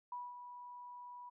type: tone with ADSR envelope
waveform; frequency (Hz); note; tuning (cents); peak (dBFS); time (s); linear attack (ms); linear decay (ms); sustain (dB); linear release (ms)
sine; 979; B5; -15; -40; 0.12-1.3; 3; 210; -8; 15
effects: none